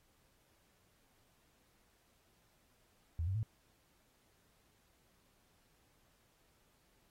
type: tone with pitch steps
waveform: sine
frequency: 82.41 / 95.21 / 110 Hz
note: E2 / G2 / A2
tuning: 0 / -50 / 0 cents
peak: -33 dBFS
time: 3.19-3.43 s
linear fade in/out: 0 ms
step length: 80 ms
effects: pink hiss -73 dBFS RMS until 7.1 s + AAC 48 kbps